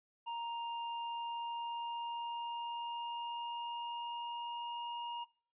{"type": "tone with pitch glide", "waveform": "square", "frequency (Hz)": [935, 947.5], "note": ["A#5", "A#5"], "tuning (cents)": [5, 28], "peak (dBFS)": -39, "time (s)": [0.26, 5.25], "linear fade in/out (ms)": 20, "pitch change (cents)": 23, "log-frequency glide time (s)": [0.86, 4.89], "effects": ["noise-tail reverb RT60 0.4 s tail -20 dB re dry", "resampled to 8000 Hz"]}